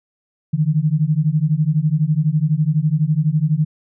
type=beating tone pair; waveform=sine; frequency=147.9 / 159.9 Hz; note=D3 / D#3; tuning=+13 / +48 cents; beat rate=12 Hz; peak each=-17 / -17 dBFS; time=0.53-3.65 s; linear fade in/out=10 ms; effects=none